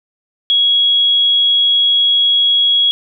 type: tone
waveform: sine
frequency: 3324 Hz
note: G#7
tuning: 1 cent sharp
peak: -9 dBFS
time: 0.5-2.91 s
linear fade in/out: 0 ms
effects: none